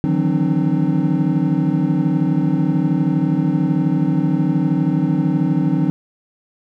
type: tone cluster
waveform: triangle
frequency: 152.2 / 165 / 183.8 / 264.4 / 302.5 Hz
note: D#3 / E3 / F#3 / C4 / D#4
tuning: -38 / +2 / -11 / +18 / -49 cents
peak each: -19 dBFS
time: 0.04-5.9 s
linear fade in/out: 0 ms
effects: none